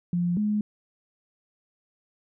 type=tone pair in turn; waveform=sine; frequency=174.8 / 210.1 Hz; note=F3 / G#3; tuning=+2 / +20 cents; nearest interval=minor third; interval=318 cents; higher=second; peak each=-22 dBFS; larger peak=neither; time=0.13-0.37 / 0.37-0.61 s; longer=neither; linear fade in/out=2 ms; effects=none